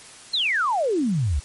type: exponential sweep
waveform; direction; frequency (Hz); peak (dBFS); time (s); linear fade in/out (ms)
sine; down; 4300 to 62.3; -19; 0.33-1.4; 10
effects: white hiss -44 dBFS RMS until 1.44 s + MP3 48 kbps